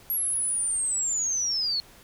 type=linear sweep; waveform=sine; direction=down; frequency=11550 to 4266 Hz; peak=-24 dBFS; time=0.1-1.8 s; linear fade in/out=0 ms; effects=pink hiss -52 dBFS RMS until 2.03 s